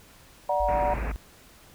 sine chord, D augmented, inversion none, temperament equal with one note detuned, 587.3 / 740 / 947.5 Hz, D5 / F#5 / A#5, 0 / 0 / +28 cents, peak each -26 / -27 / -27 dBFS, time 0.49-0.94 s, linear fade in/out 5 ms
sine tone, 53.2 Hz, G#1, 42 cents sharp, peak -29 dBFS, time 0.6-1.16 s, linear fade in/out 0 ms
pink low-pass noise, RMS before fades -34 dBFS, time 0.68-1.12 s, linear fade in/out 5 ms, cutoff 2600 Hz, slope 96 dB/octave
effects pink hiss -53 dBFS RMS until 1.74 s

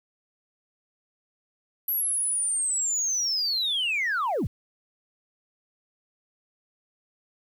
sine linear sweep, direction down, 11840 to 50.3 Hz, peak -22 dBFS, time 1.88-4.47 s, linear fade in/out 5 ms, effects tanh soft clip ceiling -21 dBFS + 9-bit

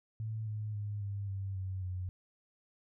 sine tone with pitch steps, 110 / 106.68 / 103.47 / 100.35 / 97.32 / 94.39 / 91.54 Hz, A2 / G#2 / G#2 / G2 / G2 / F#2 / F#2, 0 / +47 / -6 / +41 / -12 / +35 / -18 cents, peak -35 dBFS, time 0.2-2.09 s, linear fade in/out 0 ms, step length 270 ms, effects none

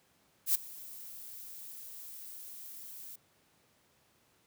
violet noise with ADSR envelope, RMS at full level -25 dBFS, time 0.46-3.16 s, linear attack 88 ms, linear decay 10 ms, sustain -22 dB, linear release 8 ms, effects pink hiss -69 dBFS RMS until 4.46 s + high-pass 100 Hz 12 dB/octave

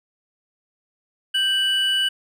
triangle tone pair together, 1565.9 / 2960 Hz, G6 / F#7, -2 / 0 cents, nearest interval major seventh, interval 1102 cents, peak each -24 / -17 dBFS, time 1.34-2.09 s, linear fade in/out 10 ms, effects none

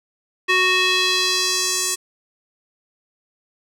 square tone with band-pass filter sweep, 370 Hz, F#4, in tune, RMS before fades -19 dBFS, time 0.48-1.96 s, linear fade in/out 20 ms, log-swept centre 2300 to 7900 Hz, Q 1.8, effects none

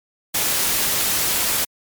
white noise, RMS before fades -20 dBFS, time 0.34-1.65 s, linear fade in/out 10 ms, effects MP3 96 kbps

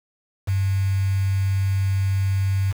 sine tone with quantisation, 97.1 Hz, G2, 16 cents flat, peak -18 dBFS, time 0.47-2.73 s, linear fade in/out 20 ms, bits 6, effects none

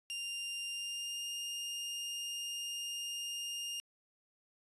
sawtooth tone with pitch glide, 2794 to 2820 Hz, F7 to F7, 0 to +16 cents, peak -35 dBFS, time 0.1-3.8 s, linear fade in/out 0 ms, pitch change +16 cents, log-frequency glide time 0.69-1.28 s, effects resampled to 24000 Hz

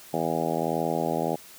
harmonic tone, 81.6 Hz, E2, 17 cents flat, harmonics 2 / 3 / 4 / 5 / 6 / 7 / 8 / 9 / 10, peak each -33 / -33 / -33 / -33 / -33 / -33 / -33 / -33 / -33 dBFS, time 0.13-1.36 s, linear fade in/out 10 ms, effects white hiss -48 dBFS RMS until 1.58 s

